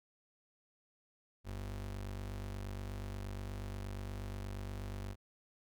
square ring-modulated tone, 73.42 Hz, D2, in tune, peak -38 dBFS, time 1.44-5.16 s, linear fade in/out 50 ms, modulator 24.2 Hz, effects none

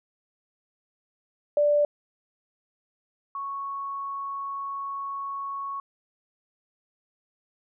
sine tone pair in turn, 587.3 / 1107.4 Hz, D5 / C#6, 0 / -2 cents, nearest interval major seventh, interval 1098 cents, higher second, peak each -18 / -30 dBFS, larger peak first, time 1.57-1.85 / 3.35-5.8 s, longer second, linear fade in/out 2 ms, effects none

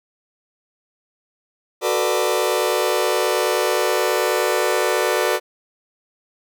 sawtooth chord, B minor seventh, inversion second, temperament just, 370.4 / 444.5 / 493.9 / 592.7 Hz, F#4 / A4 / B4 / D5, +2 / +18 / 0 / +16 cents, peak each -19 dBFS, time 1.81-5.4 s, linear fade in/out 50 ms, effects none

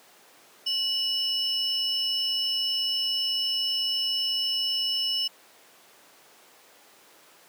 triangle tone pair together, 2932 / 5286 Hz, F#7 / E8, -16 / +4 cents, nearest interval minor seventh, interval 1020 cents, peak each -26 dBFS, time 0.66-5.28 s, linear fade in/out 10 ms, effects pink hiss -54 dBFS RMS until 7.48 s + high-pass 400 Hz 12 dB/octave

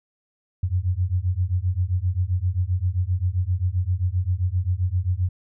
sine beating tone pair, 87.31 / 94.91 Hz, F2 / F#2, 0 / +45 cents, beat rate 7.6 Hz, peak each -23 dBFS, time 0.63-5.29 s, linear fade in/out 5 ms, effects none

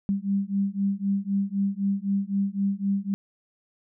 sine beating tone pair, 196 / 199.9 Hz, G3 / G3, 0 / +34 cents, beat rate 3.9 Hz, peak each -26 dBFS, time 0.09-3.14 s, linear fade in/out 0 ms, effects none

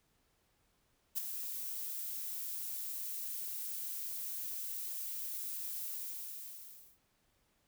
violet noise with ADSR envelope, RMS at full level -33 dBFS, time 1.15-6.99 s, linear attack 27 ms, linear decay 15 ms, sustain -8 dB, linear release 1100 ms, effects pink hiss -75 dBFS RMS until 7.67 s

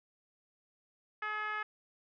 10% pulse tone with band-pass filter, 425.4 Hz, G#4, 42 cents sharp, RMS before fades -37 dBFS, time 1.22-1.63 s, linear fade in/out 5 ms, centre 1500 Hz, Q 2.1, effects resampled to 11025 Hz

